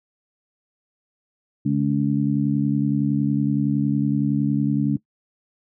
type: harmonic tone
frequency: 70.8 Hz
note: C#2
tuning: 37 cents sharp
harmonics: 2 / 3 / 4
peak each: -22 / -22 / -22 dBFS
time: 1.65-4.97 s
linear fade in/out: 10 ms
effects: noise-tail reverb RT60 0.1 s tail -20 dB re dry